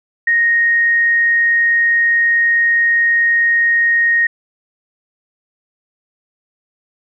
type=tone; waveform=sine; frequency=1864.7 Hz; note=A#6; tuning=in tune; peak=-10 dBFS; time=0.27-4.27 s; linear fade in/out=5 ms; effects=none

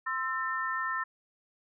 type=tone cluster; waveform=sine; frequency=1043 / 1325 / 1802 Hz; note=C6 / E6 / A6; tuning=-6 / +9 / +41 cents; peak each=-35 / -34 / -33 dBFS; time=0.06-1.04 s; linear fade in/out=10 ms; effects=none

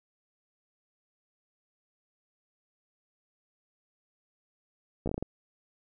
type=slowing click train; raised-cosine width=2 ms; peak=-19 dBFS; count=7; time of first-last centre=5.06-5.226 s; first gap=14 ms; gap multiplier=1.27; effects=none

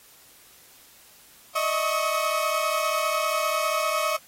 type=tone cluster; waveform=30% pulse; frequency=607 / 642 / 1106 / 1274 Hz; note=D#5 / E5 / C#6 / D#6; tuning=-43 / -46 / -4 / +41 cents; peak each=-26 dBFS; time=1.55-4.17 s; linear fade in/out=10 ms; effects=white hiss -53 dBFS RMS until 4.27 s + AAC 48 kbps

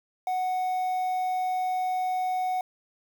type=tone with quantisation; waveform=triangle; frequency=740 Hz; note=F#5; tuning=in tune; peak=-23 dBFS; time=0.27-2.61 s; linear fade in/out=2 ms; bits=8; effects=none

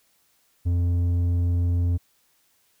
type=tone with low-pass filter; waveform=square; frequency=87.31 Hz; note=F2; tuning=in tune; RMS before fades=-22 dBFS; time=0.65-1.98 s; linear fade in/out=20 ms; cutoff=210 Hz; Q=0.58; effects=white hiss -65 dBFS RMS until 2.8 s

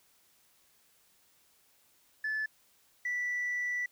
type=tone pair in turn; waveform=sine; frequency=1736 / 1965 Hz; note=A6 / B6; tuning=-24 / -9 cents; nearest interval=major second; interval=215 cents; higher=second; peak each=-29 / -29 dBFS; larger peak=neither; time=2.24-2.46 / 3.05-3.86 s; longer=second; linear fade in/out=5 ms; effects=tanh soft clip ceiling -28 dBFS + white hiss -67 dBFS RMS until 3.91 s

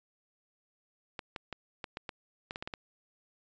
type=clicks; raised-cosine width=0.3 ms; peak=-22 dBFS; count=11; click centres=1.192 / 1.362 / 1.527 / 1.842 / 1.971 / 2.092 / 2.509 / 2.559 / 2.625 / 2.675 / 2.738 s; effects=resampled to 16000 Hz

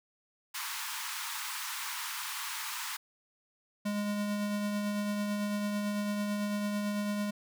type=high-pass noise; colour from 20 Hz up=pink; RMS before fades=-38 dBFS; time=0.54-2.97 s; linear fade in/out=10 ms; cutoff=870 Hz; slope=96 dB/octave
type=tone with tremolo; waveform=square; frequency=206.3 Hz; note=G#3; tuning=11 cents flat; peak=-30 dBFS; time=3.85-7.31 s; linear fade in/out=10 ms; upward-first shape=triangle; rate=9 Hz; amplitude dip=30%
effects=none

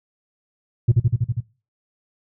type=tone with echo; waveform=sine; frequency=117.8 Hz; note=A#2; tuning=19 cents sharp; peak=-7 dBFS; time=0.88-0.92 s; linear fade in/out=10 ms; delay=81 ms; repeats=6; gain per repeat=-2 dB; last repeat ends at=1.406 s; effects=noise-tail reverb RT60 0.3 s tail -19 dB re dry + tanh soft clip ceiling -9 dBFS

